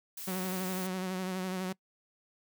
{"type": "noise", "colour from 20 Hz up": "blue", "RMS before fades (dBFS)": -42, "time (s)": [0.17, 0.87], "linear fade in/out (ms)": 5}
{"type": "tone with vibrato", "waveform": "sawtooth", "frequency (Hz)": 185.8, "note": "F#3", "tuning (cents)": 7, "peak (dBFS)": -29, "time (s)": [0.27, 1.73], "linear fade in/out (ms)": 10, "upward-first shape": "sine", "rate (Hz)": 12, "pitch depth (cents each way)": 35}
{"effects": ["noise-tail reverb RT60 0.1 s tail -23 dB re dry"]}